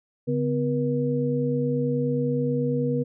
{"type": "tone cluster", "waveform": "sine", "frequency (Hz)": [142.2, 251.6, 478.8], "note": ["C#3", "B3", "A#4"], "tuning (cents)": [45, 32, 46], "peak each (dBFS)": -26, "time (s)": [0.27, 3.04], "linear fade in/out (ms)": 20, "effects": []}